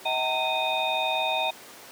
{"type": "tone cluster", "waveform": "sine", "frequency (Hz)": [637, 761, 913, 2494, 3671], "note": ["D#5", "F#5", "A#5", "D#7", "A#7"], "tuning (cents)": [41, 48, -36, 3, -27], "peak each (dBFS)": -30, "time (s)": [0.05, 1.51], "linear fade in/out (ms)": 10, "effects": ["pink hiss -45 dBFS RMS until 1.91 s", "high-pass 300 Hz 12 dB/octave"]}